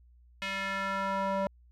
square tone with band-pass filter sweep, 194.7 Hz, G3, 12 cents flat, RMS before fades -32 dBFS, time 0.42-1.47 s, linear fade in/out 0 ms, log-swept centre 2500 to 710 Hz, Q 1.9, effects added 60 Hz sine -56 dBFS peak until 1.71 s

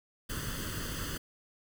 pink noise with comb filter, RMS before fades -37 dBFS, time 0.29-1.18 s, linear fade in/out 10 ms, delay 0.64 ms, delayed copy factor +0.8, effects none

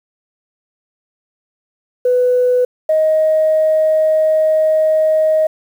sine tone pair in turn, 497.6 / 626.9 Hz, B4 / D#5, +13 / +13 cents, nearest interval major third, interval 400 cents, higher second, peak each -9 dBFS, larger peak neither, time 2.05-2.65 / 2.89-5.47 s, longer second, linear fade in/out 5 ms, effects tanh soft clip ceiling -5 dBFS + 7-bit

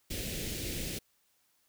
pink band-stop noise, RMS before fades -37 dBFS, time 0.1-0.99 s, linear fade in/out 10 ms, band 520 to 2100 Hz, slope 24 dB/octave, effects white hiss -72 dBFS RMS until 1.68 s

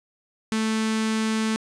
sawtooth tone with notch filter, 220 Hz, A3, in tune, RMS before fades -24 dBFS, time 0.52-1.56 s, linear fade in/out 0 ms, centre 610 Hz, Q 0.92, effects resampled to 22050 Hz + 9-bit

